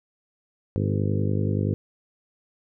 harmonic tone with a mistuned harmonic, 50.5 Hz, G#1, 48 cents flat, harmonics 2 / 3 / 4 / 5 / 6 / 7 / 8 / 9 / 10, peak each -24 / -28 / -30 / -32 / -34 / -35 / -36 / -37 / -38 dBFS, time 0.76-1.74 s, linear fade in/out 0 ms, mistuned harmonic 8, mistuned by +15 cents, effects none

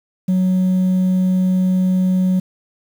sine tone, 185 Hz, F#3, in tune, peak -10 dBFS, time 0.28-2.4 s, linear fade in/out 10 ms, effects tanh soft clip ceiling -12 dBFS + 7-bit

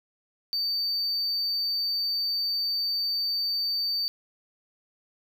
triangle tone, 4594 Hz, D8, 39 cents flat, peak -24 dBFS, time 0.53-4.08 s, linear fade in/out 0 ms, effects none

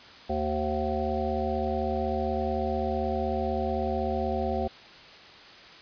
harmonic tone, 75.9 Hz, D#2, 42 cents flat, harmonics 1 / 3 / 5 / 7 / 9 / 10, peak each -33 / -33 / -33 / -33 / -33 / -33 dBFS, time 0.29-4.68 s, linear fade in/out 10 ms, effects white hiss -48 dBFS RMS until 5.81 s + resampled to 11025 Hz

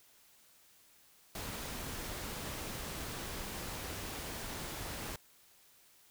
pink noise, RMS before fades -42 dBFS, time 1.35-5.16 s, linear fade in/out 2 ms, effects white hiss -64 dBFS RMS until 6.1 s

